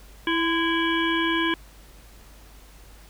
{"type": "harmonic tone with a mistuned harmonic", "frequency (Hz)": 329.6, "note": "E4", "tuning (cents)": 0, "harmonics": [1, 3, 5, 7, 9, 10], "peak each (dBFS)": [-24, -28, -27, -31, -32, -32], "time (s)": [0.27, 1.54], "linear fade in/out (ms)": 2, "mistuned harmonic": 3, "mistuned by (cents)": 51, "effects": ["added 50 Hz sine -47 dBFS peak until 3.09 s", "pink hiss -52 dBFS RMS until 3.09 s"]}